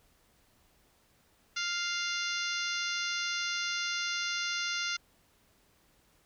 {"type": "harmonic tone", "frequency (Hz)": 698.5, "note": "F5", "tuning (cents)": 0, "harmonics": [2, 3, 4, 5, 6, 7, 8, 9], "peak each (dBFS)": [-36, -38, -39, -40, -41, -41, -42, -43], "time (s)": [1.56, 4.97], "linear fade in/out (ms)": 10, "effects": ["pink hiss -67 dBFS RMS until 6.25 s"]}